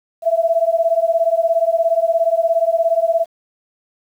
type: beating tone pair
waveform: sine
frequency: 656 / 673 Hz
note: E5 / E5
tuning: -9 / +36 cents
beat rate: 17 Hz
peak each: -16 dBFS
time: 0.22-3.26 s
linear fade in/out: 50 ms
effects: 8-bit